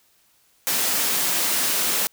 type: high-pass noise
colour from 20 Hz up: white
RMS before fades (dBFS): -22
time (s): 0.67-2.07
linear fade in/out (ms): 0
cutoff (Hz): 150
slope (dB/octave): 24
effects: white hiss -61 dBFS RMS until 2.12 s